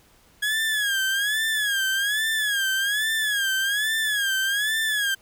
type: tone with vibrato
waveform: 30% pulse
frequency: 1661.2 Hz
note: G#6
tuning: in tune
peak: -19 dBFS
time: 0.42-5.15 s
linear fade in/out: 10 ms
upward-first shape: sine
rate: 1.2 Hz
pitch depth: 120 cents each way
effects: pink hiss -57 dBFS RMS until 5.21 s